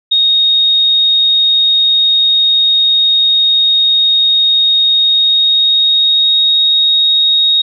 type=tone with pitch glide; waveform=sine; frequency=3729 to 3753 Hz; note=A#7 to A#7; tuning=0 to +11 cents; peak=-7 dBFS; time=0.11-7.62 s; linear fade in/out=10 ms; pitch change=+11 cents; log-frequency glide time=4.94-6.54 s; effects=none